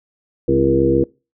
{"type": "harmonic tone with a mistuned harmonic", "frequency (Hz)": 67.8, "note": "C#2", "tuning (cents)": -38, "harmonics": [1, 2, 3, 4, 5, 6, 7], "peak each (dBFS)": [-25, -22, -27, -21, -16, -24, -17], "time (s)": [0.48, 1.04], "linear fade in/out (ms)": 5, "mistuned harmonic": 4, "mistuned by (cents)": -39, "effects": ["noise-tail reverb RT60 0.3 s tail -24 dB re dry"]}